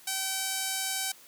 sawtooth tone with band-pass filter, 769 Hz, G5, 33 cents flat, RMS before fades -32 dBFS, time 0.07-1.12 s, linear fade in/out 5 ms, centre 9000 Hz, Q 0.79, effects white hiss -54 dBFS RMS until 1.27 s + high-pass 150 Hz 12 dB/octave

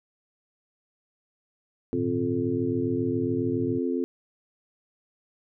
harmonic tone, 87.31 Hz, F2, in tune, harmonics 3 / 4 / 5, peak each -27 / -29 / -31 dBFS, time 1.93-4.04 s, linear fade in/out 0 ms
sine chord, Ab suspended second, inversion none, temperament just, 103.83 / 116.8 / 155.74 Hz, Ab2 / Bb2 / Eb3, 0 / +4 / +2 cents, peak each -37 / -33 / -38 dBFS, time 1.93-3.79 s, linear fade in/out 20 ms
effects none

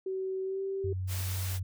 sine tone with pitch glide, 379.4 to 388.3 Hz, F#4 to G4, +43 to -16 cents, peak -31 dBFS, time 0.06-0.93 s, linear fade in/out 5 ms, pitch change +41 cents, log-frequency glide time 0.43-0.61 s
sine tone, 93 Hz, F#2, 9 cents sharp, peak -31 dBFS, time 0.84-1.63 s, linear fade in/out 5 ms
white noise, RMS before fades -40 dBFS, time 1.07-1.6 s, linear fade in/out 50 ms
effects none

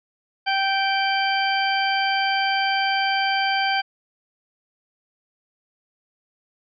harmonic tone, 780 Hz, G5, 9 cents flat, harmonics 1 / 2 / 3 / 4 / 6, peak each -22 / -25 / -27 / -28 / -30 dBFS, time 0.46-3.82 s, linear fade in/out 20 ms, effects none

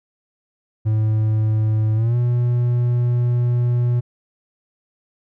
triangle tone with pitch glide, 108.7 to 121.31 Hz, A2 to B2, -21 to -31 cents, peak -13 dBFS, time 0.85-4.01 s, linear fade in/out 20 ms, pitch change +190 cents, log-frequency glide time 1.95-2.16 s, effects none

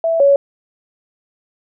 sine tone pair in turn, 659.3 / 560.4 Hz, E5 / C#5, 0 / +19 cents, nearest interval minor third, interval 281 cents, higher first, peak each -13 / -7 dBFS, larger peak second, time 0.04-0.2 / 0.2-0.36 s, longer neither, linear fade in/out 2 ms, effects none

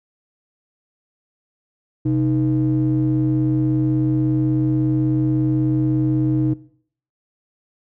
triangle ring-modulated tone, 90.9 Hz, F#2, 30 cents flat, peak -11 dBFS, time 2.05-6.54 s, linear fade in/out 10 ms, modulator 220 Hz, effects noise-tail reverb RT60 0.6 s tail -20 dB re dry

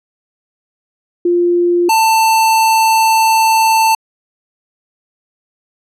sine / square tone pair in turn, 349.2 / 889.9 Hz, F4 / A5, 0 / +19 cents, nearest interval octave + major third, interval 1619 cents, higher second, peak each -9 dBFS, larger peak neither, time 1.25-1.89 / 1.89-3.95 s, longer second, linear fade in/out 5 ms, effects resampled to 32000 Hz

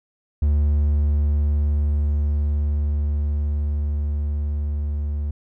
triangle tone with level ramp, 73.42 Hz, D2, in tune, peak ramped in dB -13 to -20 dBFS, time 0.42-5.31 s, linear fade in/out 5 ms, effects none

